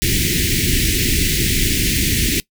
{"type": "band-stop noise", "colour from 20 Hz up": "pink", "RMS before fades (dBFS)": -17, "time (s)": [0.02, 2.4], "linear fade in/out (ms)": 0, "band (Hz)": [390, 1900], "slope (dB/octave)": 48, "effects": ["noise-tail reverb RT60 0.1 s tail -21 dB re dry"]}